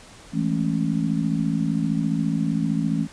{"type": "chord", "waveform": "sine", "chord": "A major seventh", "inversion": "second", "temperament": "just", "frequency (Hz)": [165, 206.2, 220, 275], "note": ["E3", "G#3", "A3", "C#4"], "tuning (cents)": [2, -12, 0, -14], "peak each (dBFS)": [-24, -30, -25, -26], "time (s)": [0.32, 3.08], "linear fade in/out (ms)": 50, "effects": ["pink hiss -46 dBFS RMS until 3.12 s", "resampled to 22050 Hz"]}